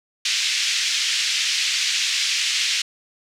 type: band-pass noise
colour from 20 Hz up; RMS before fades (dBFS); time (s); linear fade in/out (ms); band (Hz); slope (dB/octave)
pink; -22; 0.25-2.82; 5; 2300 to 6500; 24
effects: none